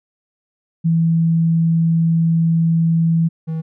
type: tone pair in turn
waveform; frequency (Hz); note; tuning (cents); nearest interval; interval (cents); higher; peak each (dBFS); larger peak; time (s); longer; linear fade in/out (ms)
sine / triangle; 164.81 / 160.67; E3 / E3; 0 / -44; unison; 44; first; -12 / -18; first; 0.84-3.29 / 3.47-3.62; first; 20
effects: none